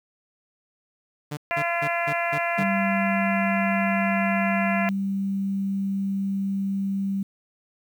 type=tone bursts; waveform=sawtooth; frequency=148.2 Hz; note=D3; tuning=16 cents sharp; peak=-25 dBFS; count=6; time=1.31-2.638 s; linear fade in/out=10 ms; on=63 ms; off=190 ms
type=harmonic tone; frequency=341.7 Hz; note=F4; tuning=38 cents flat; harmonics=2 / 3 / 4 / 5 / 6 / 7 / 8; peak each=-26 / -32 / -34 / -31 / -31 / -32 / -35 dBFS; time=1.51-4.89 s; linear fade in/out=0 ms
type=tone; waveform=sine; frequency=196 Hz; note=G3; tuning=in tune; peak=-23 dBFS; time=2.58-7.23 s; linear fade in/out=5 ms
effects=9-bit